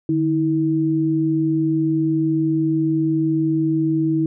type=tone pair together; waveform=sine; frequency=151 / 321 Hz; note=D3 / E4; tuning=+48 / -46 cents; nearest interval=octave + minor second; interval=1306 cents; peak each=-22 / -17 dBFS; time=0.09-4.26 s; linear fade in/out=2 ms; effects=none